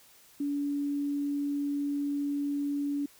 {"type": "tone", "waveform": "sine", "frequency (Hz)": 285.9, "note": "D4", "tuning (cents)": -46, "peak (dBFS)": -28, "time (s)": [0.4, 3.06], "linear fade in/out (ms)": 5, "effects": ["white hiss -58 dBFS RMS until 3.19 s"]}